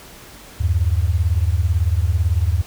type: beating tone pair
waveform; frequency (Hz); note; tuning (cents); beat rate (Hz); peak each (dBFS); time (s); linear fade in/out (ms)
sine; 77.78 / 95.78; D#2 / G2; 0 / -40; 18; -17 / -18; 0.6-2.62; 10
effects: pink hiss -41 dBFS RMS until 2.66 s